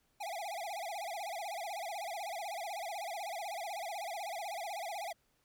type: tone with vibrato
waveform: square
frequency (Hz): 742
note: F#5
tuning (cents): +5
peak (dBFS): -39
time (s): 0.2-5.13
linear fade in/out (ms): 10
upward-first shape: sine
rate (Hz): 16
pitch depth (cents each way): 220
effects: pink hiss -75 dBFS RMS until 5.44 s